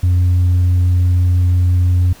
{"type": "tone with tanh clipping", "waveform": "sine", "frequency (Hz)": 89.4, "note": "F2", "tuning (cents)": 41, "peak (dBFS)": -10, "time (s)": [0.03, 2.13], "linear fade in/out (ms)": 5, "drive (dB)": 1, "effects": ["pink hiss -42 dBFS RMS until 2.2 s"]}